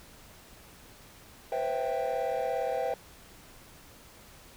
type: chord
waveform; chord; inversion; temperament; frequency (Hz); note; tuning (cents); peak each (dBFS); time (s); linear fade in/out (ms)
triangle; C major seventh; third; equal with one note detuned; 493.9 / 531.2 / 659.3 / 784; B4 / C5 / E5 / G5; 0 / +26 / 0 / 0; -31; 1.52-2.94; 2
effects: tanh soft clip ceiling -21 dBFS + pink hiss -53 dBFS RMS until 4.56 s